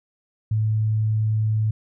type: tone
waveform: sine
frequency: 108.7 Hz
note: A2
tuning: 21 cents flat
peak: -18 dBFS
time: 0.51-1.71 s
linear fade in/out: 5 ms
effects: none